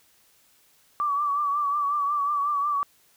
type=tone with vibrato; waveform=sine; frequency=1156 Hz; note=D6; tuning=28 cents flat; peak=-22 dBFS; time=1-2.83 s; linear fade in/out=0 ms; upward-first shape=triangle; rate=5.5 Hz; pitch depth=64 cents each way; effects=white hiss -61 dBFS RMS until 3.16 s